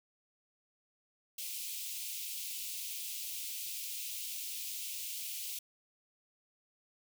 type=high-pass noise; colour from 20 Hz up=white; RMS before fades=-41 dBFS; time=1.38-5.59 s; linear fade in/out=5 ms; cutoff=2400 Hz; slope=48 dB/octave; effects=none